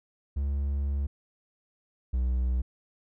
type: tone pair in turn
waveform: triangle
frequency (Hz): 70.1 / 62.45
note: C#2 / B1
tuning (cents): +20 / +20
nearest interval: major second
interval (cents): 200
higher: first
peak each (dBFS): -24 / -22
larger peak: second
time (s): 0.36-1.07 / 2.13-2.62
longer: first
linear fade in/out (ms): 10
effects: none